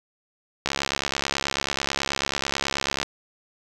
click train, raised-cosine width 0.2 ms, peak -6 dBFS, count 165, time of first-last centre 0.66-3.03 s, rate 69.2 Hz, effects none

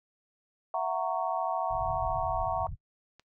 sine chord, F# dominant seventh, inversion third, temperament just, 666 / 740 / 925 / 1110 Hz, E5 / F#5 / A#5 / C#6, +18 / 0 / -14 / +2 cents, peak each -33 / -32 / -34 / -35 dBFS, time 0.74-2.67 s, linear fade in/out 2 ms
pink low-pass noise, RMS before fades -39 dBFS, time 1.7-2.76 s, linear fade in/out 20 ms, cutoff 150 Hz, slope 48 dB/octave
click, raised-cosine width 0.2 ms, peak -35 dBFS, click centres 3.196 s
effects noise-tail reverb RT60 0.1 s tail -23 dB re dry

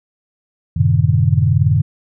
sine chord, F# diminished seventh, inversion none, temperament equal with one note detuned, 92.5 / 110 / 130.81 / 151.92 Hz, F#2 / A2 / C3 / Eb3, 0 / 0 / 0 / -41 cents, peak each -16 dBFS, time 0.76-1.82 s, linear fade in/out 10 ms, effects none

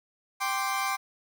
30% pulse chord, G suspended fourth, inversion none, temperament equal, 784 / 1046.5 / 1174.7 Hz, G5 / C6 / D6, 0 / 0 / 0 cents, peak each -29 dBFS, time 0.4-0.97 s, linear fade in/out 20 ms, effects none

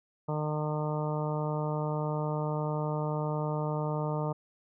harmonic tone, 151.8 Hz, D#3, 42 cents flat, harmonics 1 / 2 / 3 / 4 / 5 / 6 / 7 / 8, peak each -31 / -40 / -37 / -37 / -43 / -39 / -45 / -43 dBFS, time 0.28-4.33 s, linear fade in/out 10 ms, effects none

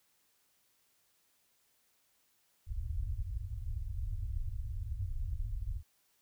pink low-pass noise, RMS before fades -37 dBFS, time 2.66-5.83 s, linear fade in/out 50 ms, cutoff 110 Hz, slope 96 dB/octave, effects white hiss -73 dBFS RMS until 6.21 s

